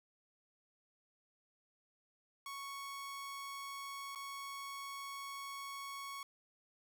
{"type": "tone with dropouts", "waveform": "sawtooth", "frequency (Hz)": 1108.7, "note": "C#6", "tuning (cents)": 0, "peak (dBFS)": -40, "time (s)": [2.46, 6.23], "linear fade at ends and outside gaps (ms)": 2, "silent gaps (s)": [4.15, 4.157], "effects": []}